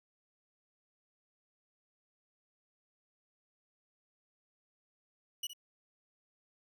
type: tone with echo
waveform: sawtooth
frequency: 2932 Hz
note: F#7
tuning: 16 cents flat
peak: -32 dBFS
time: 5.43-5.47 s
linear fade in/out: 5 ms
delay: 64 ms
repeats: 1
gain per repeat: -11 dB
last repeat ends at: 5.534 s
effects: none